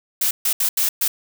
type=noise bursts at uneven times; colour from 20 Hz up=blue; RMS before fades=-19 dBFS; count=5; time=0.21-0.31 / 0.45-0.53 / 0.6-0.69 / 0.77-0.89 / 1.01-1.08 s; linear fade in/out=5 ms; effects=none

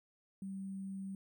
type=tone with sample-and-hold; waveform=sine; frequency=193.2 Hz; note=G3; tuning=25 cents flat; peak=-40 dBFS; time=0.42-1.15 s; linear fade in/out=2 ms; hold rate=8820 Hz; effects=none

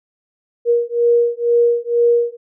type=beating tone pair; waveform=sine; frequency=472.6 / 474.7 Hz; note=A#4 / A#4; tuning=+24 / +31 cents; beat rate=2.1 Hz; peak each=-15 dBFS; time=0.65-2.37 s; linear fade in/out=50 ms; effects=none

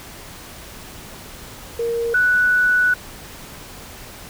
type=tone pair in turn; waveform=sine; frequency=466.2 / 1480.1 Hz; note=A#4 / F#6; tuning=0 / 0 cents; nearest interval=octave + minor sixth; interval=2000 cents; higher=second; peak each=-19 / -13 dBFS; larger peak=second; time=1.79-2.14 / 2.14-2.94 s; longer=second; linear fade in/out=5 ms; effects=pink hiss -38 dBFS RMS until 4.29 s

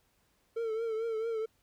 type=tone with vibrato; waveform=triangle; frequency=449.5 Hz; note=A4; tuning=37 cents sharp; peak=-29 dBFS; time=0.56-1.46 s; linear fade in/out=10 ms; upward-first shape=triangle; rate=4.5 Hz; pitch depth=66 cents each way; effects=pink hiss -72 dBFS RMS until 1.62 s

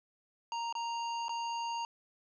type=tone with dropouts; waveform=square; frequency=932 Hz; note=A#5; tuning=1 cent flat; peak=-35 dBFS; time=0.52-1.85 s; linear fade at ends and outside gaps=1 ms; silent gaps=0.726-0.752 / 1.283-1.293 s; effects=resampled to 16000 Hz + 12-bit

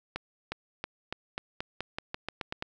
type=accelerating click train; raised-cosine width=0.3 ms; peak=-17 dBFS; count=13; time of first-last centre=0.16-2.624 s; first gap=360 ms; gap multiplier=0.89; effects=none

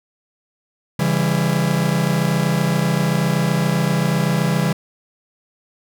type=chord; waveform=45% pulse; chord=C# diminished; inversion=none; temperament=just; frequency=138.59 / 166.31 / 199.57 Hz; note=C#3 / E3 / G3; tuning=0 / +16 / +31 cents; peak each=-21 / -19 / -22 dBFS; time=0.99-4.73 s; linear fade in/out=5 ms; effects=none

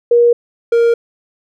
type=tone pair in turn; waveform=sine / triangle; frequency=475.3 / 467.1 Hz; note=A#4 / A#4; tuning=+34 / +3 cents; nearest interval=unison; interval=31 cents; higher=first; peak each=-6 dBFS; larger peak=neither; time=0.11-0.33 / 0.72-0.94 s; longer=neither; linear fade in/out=5 ms; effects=none

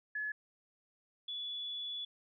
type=tone pair in turn; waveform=sine; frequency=1706 / 3427 Hz; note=G#6 / A7; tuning=+46 / -46 cents; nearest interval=octave; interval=1208 cents; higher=second; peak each=-35 / -38 dBFS; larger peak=first; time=0.15-0.32 / 1.28-2.05 s; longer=second; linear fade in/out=5 ms; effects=none

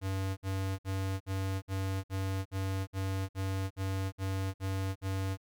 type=tone bursts; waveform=square; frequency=96 Hz; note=G2; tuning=36 cents flat; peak=-32 dBFS; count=13; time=0.01-5.374 s; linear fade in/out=50 ms; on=360 ms; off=57 ms; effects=none

